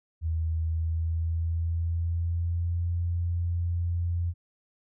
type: tone with pitch glide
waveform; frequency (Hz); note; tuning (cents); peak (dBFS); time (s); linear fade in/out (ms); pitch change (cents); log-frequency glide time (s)
sine; 80.9 to 86.21; E2 to F2; -32 to -22; -25; 0.21-4.34; 50; +110; 0.66-2.88
effects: none